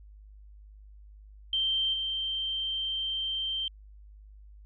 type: tone with level steps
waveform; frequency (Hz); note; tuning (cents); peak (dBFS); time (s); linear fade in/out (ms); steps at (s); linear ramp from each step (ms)
sine; 3136; G7; 0; -25 / -29; 1.53-3.68; 2; 1.93; 10
effects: added 51 Hz sine -48 dBFS peak until 4.65 s